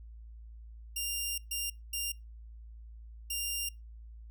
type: tone bursts at uneven times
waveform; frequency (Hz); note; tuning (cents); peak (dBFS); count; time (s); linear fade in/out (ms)
10% pulse; 2794; F7; 0; -24; 4; 0.96-1.38 / 1.51-1.7 / 1.93-2.12 / 3.3-3.69; 5
effects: noise-tail reverb RT60 0.2 s tail -23 dB re dry + added 56 Hz sine -46 dBFS peak until 4.3 s